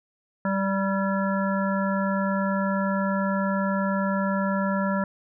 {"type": "harmonic tone with a mistuned harmonic", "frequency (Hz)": 194.9, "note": "G3", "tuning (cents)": -10, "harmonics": [1, 3, 5, 7, 9], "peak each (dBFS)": [-24, -29, -31, -32, -34], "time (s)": [0.45, 5.04], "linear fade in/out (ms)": 2, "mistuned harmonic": 9, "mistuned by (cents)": -49, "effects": []}